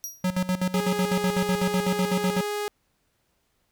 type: tone with exponential decay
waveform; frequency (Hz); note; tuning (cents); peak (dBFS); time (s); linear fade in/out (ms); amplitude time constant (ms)
sawtooth; 5740; F8; +47; -26; 0.04-0.29; 0; 53
type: tone with tremolo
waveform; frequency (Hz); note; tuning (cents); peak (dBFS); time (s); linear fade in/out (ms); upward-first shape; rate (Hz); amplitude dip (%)
square; 183.6; F#3; -13; -22; 0.24-2.41; 5; square; 8; 80
type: tone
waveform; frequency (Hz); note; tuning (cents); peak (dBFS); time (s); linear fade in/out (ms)
sawtooth; 414.9; G#4; -2; -23; 0.74-2.68; 0
effects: pink hiss -71 dBFS RMS until 3.71 s